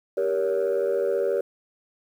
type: chord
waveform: sine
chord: G diminished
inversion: none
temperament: just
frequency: 392 / 470.4 / 564.5 Hz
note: G4 / Bb4 / Db5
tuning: 0 / +16 / +31 cents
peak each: -24 dBFS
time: 0.17-1.41 s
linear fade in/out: 5 ms
effects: tanh soft clip ceiling -17 dBFS + 9-bit